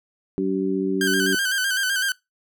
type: harmonic tone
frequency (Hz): 95.4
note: G2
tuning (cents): -47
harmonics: 2 / 3 / 4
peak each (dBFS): -26 / -24 / -24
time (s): 0.38-1.35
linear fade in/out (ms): 0
type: tone with vibrato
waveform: sawtooth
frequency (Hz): 1553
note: G6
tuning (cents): -17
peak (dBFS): -17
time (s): 1.01-2.12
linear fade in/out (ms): 2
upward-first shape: square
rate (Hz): 7.9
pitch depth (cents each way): 52
effects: noise-tail reverb RT60 0.2 s tail -23 dB re dry